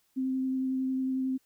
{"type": "tone with vibrato", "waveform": "sine", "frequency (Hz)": 261.6, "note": "C4", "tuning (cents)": 0, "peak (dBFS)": -27, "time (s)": [0.16, 1.38], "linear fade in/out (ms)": 20, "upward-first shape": "triangle", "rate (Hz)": 11, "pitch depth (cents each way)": 13, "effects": ["white hiss -71 dBFS RMS until 1.45 s"]}